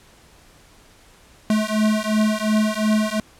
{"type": "beating tone pair", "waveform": "square", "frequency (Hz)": [213.7, 216.5], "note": ["G#3", "A3"], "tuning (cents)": [50, -28], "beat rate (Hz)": 2.8, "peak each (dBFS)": -21, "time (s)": [1.5, 3.2], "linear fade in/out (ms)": 2, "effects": ["pink hiss -51 dBFS RMS until 3.39 s", "low-pass 11000 Hz 12 dB/octave"]}